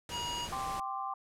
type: noise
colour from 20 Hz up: pink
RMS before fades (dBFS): -43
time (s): 0.09-0.8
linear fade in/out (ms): 2
type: harmonic tone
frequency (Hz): 957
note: A#5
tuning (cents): +45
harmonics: 1 / 3 / 5 / 7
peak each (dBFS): -38 / -38 / -47 / -45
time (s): 0.1-0.49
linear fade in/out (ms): 50
type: chord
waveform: sine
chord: G suspended fourth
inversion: none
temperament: just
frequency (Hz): 784 / 1045.3 / 1176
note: G5 / C6 / D6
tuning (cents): 0 / -2 / +2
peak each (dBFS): -38 / -39 / -39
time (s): 0.52-1.14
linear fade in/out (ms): 5
effects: low-pass 11000 Hz 12 dB/octave